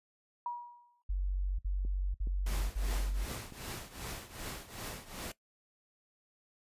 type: tone with exponential decay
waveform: sine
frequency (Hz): 960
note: B5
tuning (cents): -49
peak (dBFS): -32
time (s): 0.46-1.02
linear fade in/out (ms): 2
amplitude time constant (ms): 120
type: tone bursts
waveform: sine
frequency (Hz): 47.01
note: F#1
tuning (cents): +28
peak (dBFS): -30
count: 4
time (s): 1.09-3.255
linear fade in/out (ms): 10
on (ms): 500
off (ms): 55
type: clicks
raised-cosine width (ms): 3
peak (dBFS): -34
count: 4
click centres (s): 1.85 / 2.272 / 3.315 / 3.523
type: noise with tremolo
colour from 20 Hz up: pink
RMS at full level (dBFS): -40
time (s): 2.46-5.32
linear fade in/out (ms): 5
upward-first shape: triangle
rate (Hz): 2.6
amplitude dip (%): 85
effects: noise-tail reverb RT60 0.1 s tail -17 dB re dry + resampled to 32000 Hz